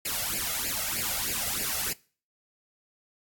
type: noise with flanger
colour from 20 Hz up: white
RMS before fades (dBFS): -30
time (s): 0.05-1.93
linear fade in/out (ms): 5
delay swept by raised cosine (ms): 0.41 to 1.51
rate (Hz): 3.2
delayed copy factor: +0.85
effects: noise-tail reverb RT60 0.4 s tail -22 dB re dry + AAC 64 kbps